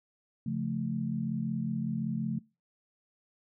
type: chord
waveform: sine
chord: Db augmented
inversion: none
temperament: equal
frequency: 138.59 / 174.61 / 220 Hz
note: Db3 / F3 / A3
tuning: 0 / 0 / 0 cents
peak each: -35 / -35 / -33 dBFS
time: 0.46-2.39 s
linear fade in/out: 5 ms
effects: noise-tail reverb RT60 0.3 s tail -24 dB re dry